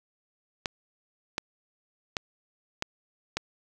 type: clicks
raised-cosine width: 0.2 ms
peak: -11 dBFS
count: 5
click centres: 0.658 / 1.381 / 2.168 / 2.824 / 3.37 s
effects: none